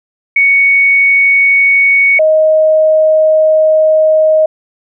sine tone pair in turn, 2227 / 626.2 Hz, C#7 / D#5, +7 / +11 cents, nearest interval octave + minor seventh, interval 2196 cents, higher first, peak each -5 dBFS, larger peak neither, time 0.36-2.19 / 2.19-4.46 s, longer second, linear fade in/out 5 ms, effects none

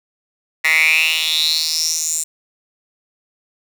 10% pulse tone with high-pass filter sweep, 158.7 Hz, D#3, 35 cents sharp, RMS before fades -17 dBFS, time 0.64-2.24 s, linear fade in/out 10 ms, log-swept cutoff 1900 to 7800 Hz, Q 7.1, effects none

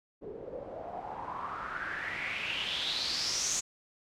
white noise with low-pass filter sweep, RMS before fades -36 dBFS, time 0.21-3.61 s, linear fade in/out 20 ms, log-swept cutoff 390 to 6900 Hz, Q 5.8, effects none

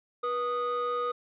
triangle tone pair together, 484.9 / 1240 Hz, B4 / D#6, -32 / -6 cents, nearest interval octave + major third, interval 1626 cents, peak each -28 / -27 dBFS, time 0.23-1.12 s, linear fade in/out 10 ms, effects tanh soft clip ceiling -22 dBFS + resampled to 11025 Hz

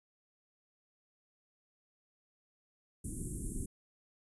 pink band-stop noise, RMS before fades -39 dBFS, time 3.04-3.66 s, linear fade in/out 5 ms, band 360 to 8100 Hz, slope 48 dB/octave, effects resampled to 24000 Hz

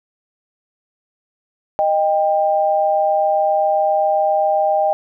sine tone pair together, 620 / 792.5 Hz, D#5 / G5, -6 / +19 cents, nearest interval major third, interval 425 cents, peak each -16 dBFS, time 1.79-4.93 s, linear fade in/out 0 ms, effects none

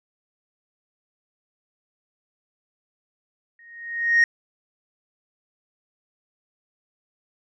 sine tone with exponential growth, 1864.7 Hz, A#6, in tune, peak -9 dBFS, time 3.59-4.24 s, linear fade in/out 2 ms, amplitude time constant 140 ms, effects tanh soft clip ceiling -11 dBFS

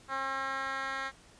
10% pulse tone with band-pass filter sweep, 268.9 Hz, C4, 47 cents sharp, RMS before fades -35 dBFS, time 0.08-1.12 s, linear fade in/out 50 ms, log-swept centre 1300 to 2000 Hz, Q 1.5, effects pink hiss -58 dBFS RMS until 1.39 s + resampled to 22050 Hz

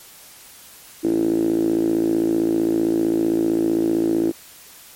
5% pulse tone with band-pass filter, 55.5 Hz, A1, 16 cents sharp, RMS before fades -19 dBFS, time 1.03-4.32 s, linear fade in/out 20 ms, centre 320 Hz, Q 9, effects white hiss -44 dBFS RMS until 4.95 s + MP3 64 kbps

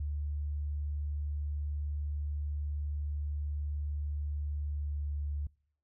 sine tone with pitch glide, 73.42 to 72.79 Hz, D2 to D2, 0 to -15 cents, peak -32 dBFS, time 0-5.47 s, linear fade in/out 5 ms, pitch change -15 cents, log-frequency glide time 4.63-5.13 s, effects noise-tail reverb RT60 0.6 s tail -26 dB re dry

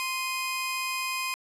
sawtooth tone pair together, 1045.3 / 2489 Hz, C6 / D#7, -2 / 0 cents, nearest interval octave + minor third, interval 1502 cents, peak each -28 dBFS, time 0-1.34 s, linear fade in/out 0 ms, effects resampled to 32000 Hz + 10-bit

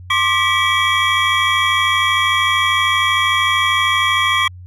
triangle tone cluster, 1067 / 1180 / 1954 / 2295 / 3280 Hz, C6 / D6 / B6 / D7 / G#7, +34 / +8 / -19 / -40 / -22 cents, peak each -18 dBFS, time 0.1-4.48 s, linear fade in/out 5 ms, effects added 90 Hz sine -33 dBFS peak until 4.66 s

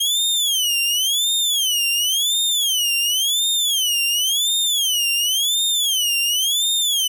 sawtooth tone with vibrato, 3188 Hz, G7, 28 cents sharp, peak -14 dBFS, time 0-7.08 s, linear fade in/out 10 ms, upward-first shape sine, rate 0.93 Hz, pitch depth 240 cents each way, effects none

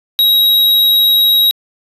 square tone, 3828 Hz, A#7, 45 cents sharp, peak -8 dBFS, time 0.19-1.51 s, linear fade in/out 0 ms, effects resampled to 32000 Hz

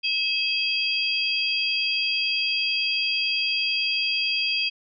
sine tone cluster, 2574 / 3247 / 4778 Hz, E7 / G#7 / D8, -42 / -40 / +29 cents, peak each -25 / -27 / -27 dBFS, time 0.03-4.7 s, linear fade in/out 20 ms, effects none

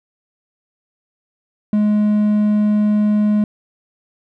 triangle tone, 210 Hz, G#3, 19 cents sharp, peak -10 dBFS, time 1.73-3.44 s, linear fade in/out 2 ms, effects none

